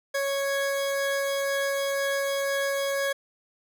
40% pulse tone pair together, 554 / 1660 Hz, C#5 / G#6, -1 / -1 cents, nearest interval octave + perfect fifth, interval 1900 cents, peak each -25 / -31 dBFS, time 0.14-3.13 s, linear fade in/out 10 ms, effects none

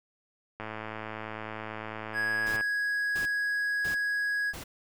click train, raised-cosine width 0.5 ms, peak -22 dBFS, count 220, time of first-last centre 0.6-2.609 s, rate 109 Hz
triangle tone, 1661.2 Hz, G#6, in tune, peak -25 dBFS, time 2.13-4.54 s, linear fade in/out 50 ms
pink noise bursts, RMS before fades -41 dBFS, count 4, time 2.46-4.64 s, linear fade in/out 10 ms, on 110 ms, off 580 ms
effects none

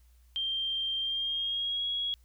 sine tone with pitch glide, 3169 to 3321 Hz, G7 to G#7, +18 to -1 cents, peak -29 dBFS, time 0.36-2.14 s, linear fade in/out 0 ms, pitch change +81 cents, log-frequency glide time 1-1.86 s, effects added 60 Hz sine -57 dBFS peak until 2.24 s + white hiss -71 dBFS RMS until 2.24 s

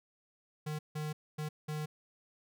square tone bursts at uneven times, 152.4 Hz, D#3, 36 cents flat, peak -36 dBFS, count 4, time 0.66-0.79 / 0.95-1.13 / 1.38-1.49 / 1.68-1.86 s, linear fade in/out 10 ms, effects none

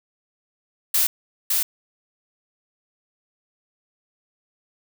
blue noise with echo, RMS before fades -19 dBFS, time 0.94-1.07 s, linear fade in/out 5 ms, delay 560 ms, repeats 1, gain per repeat -2 dB, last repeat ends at 1.63 s, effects none

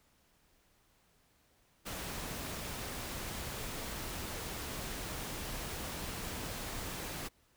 pink noise, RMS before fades -41 dBFS, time 1.85-7.29 s, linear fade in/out 20 ms, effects pink hiss -70 dBFS RMS until 7.56 s

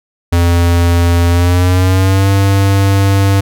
square tone with pitch glide, 86 to 98.22 Hz, F2 to G2, -26 to +4 cents, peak -8 dBFS, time 0.32-3.41 s, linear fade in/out 10 ms, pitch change +230 cents, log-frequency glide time 1.29-2.29 s, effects none

